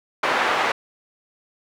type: band-pass noise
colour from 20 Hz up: pink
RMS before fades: -21 dBFS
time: 0.23-0.72 s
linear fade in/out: 5 ms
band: 650 to 2100 Hz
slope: 12 dB/octave
effects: none